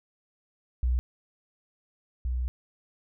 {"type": "tone pair in turn", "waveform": "sine", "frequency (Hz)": [61.74, 62.07], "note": ["B1", "B1"], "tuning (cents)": [0, 9], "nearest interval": "unison", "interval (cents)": 9, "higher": "second", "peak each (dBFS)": [-22, -26], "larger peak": "first", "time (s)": [[0.83, 0.99], [2.25, 2.48]], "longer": "second", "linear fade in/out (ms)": 0, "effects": []}